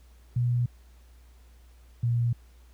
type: tone pair in turn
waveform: sine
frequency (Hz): 121.6 / 118.75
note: B2 / A#2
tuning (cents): -26 / +33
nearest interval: unison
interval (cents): 41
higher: first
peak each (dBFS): -22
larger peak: neither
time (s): 0.36-0.66 / 2.03-2.33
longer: neither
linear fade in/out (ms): 5
effects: added 60 Hz sine -51 dBFS peak until 2.73 s + pink hiss -64 dBFS RMS until 2.73 s